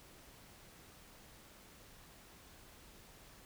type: silence
effects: pink hiss -59 dBFS RMS until 3.45 s